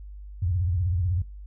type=tone with vibrato; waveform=sine; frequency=88.5 Hz; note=F2; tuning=23 cents sharp; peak=-22 dBFS; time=0.42-1.22 s; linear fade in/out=5 ms; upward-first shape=sine; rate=16 Hz; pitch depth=180 cents each way; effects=noise-tail reverb RT60 0.2 s tail -18 dB re dry + added 50 Hz sine -38 dBFS peak until 1.46 s